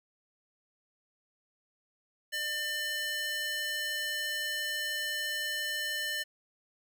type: tone with high-pass filter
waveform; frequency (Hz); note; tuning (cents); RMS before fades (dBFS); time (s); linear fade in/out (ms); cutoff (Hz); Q
square; 599; D5; +34; -34; 2.32-6.24; 20; 2100; 1.7
effects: none